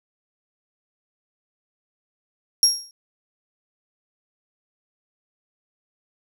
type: tone with exponential decay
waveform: 35% pulse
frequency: 5588 Hz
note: F8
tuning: in tune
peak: -7 dBFS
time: 2.63-2.91 s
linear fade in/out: 1 ms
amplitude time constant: 60 ms
effects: none